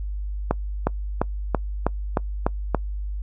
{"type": "accelerating click train", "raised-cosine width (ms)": 1, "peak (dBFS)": -5, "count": 8, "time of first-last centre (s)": [0.51, 2.747], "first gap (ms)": 360, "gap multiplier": 0.96, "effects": ["noise-tail reverb RT60 0.1 s tail -24 dB re dry", "added 50 Hz sine -26 dBFS peak until 3.22 s"]}